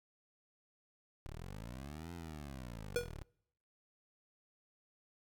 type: linear two-way sweep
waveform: 15% pulse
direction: up then down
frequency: 33.32 to 87 to 33.32 Hz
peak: -39 dBFS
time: 1.26-3.23 s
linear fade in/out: 0 ms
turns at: 2.13 s
type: tone with exponential decay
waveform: square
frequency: 482.5 Hz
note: B4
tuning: 40 cents flat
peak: -29 dBFS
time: 2.96-3.13 s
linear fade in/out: 0 ms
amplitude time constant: 35 ms
effects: noise-tail reverb RT60 0.8 s tail -26 dB re dry